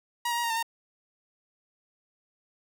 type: tone with pitch steps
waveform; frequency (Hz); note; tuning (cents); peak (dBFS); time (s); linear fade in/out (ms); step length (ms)
sawtooth; 955 / 941 / 951 / 931 / 902 / 921; A#5 / A#5 / A#5 / A#5 / A5 / A#5; +42 / +16 / +34 / -2 / +43 / -21; -23; 0.25-0.628; 5; 63
effects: none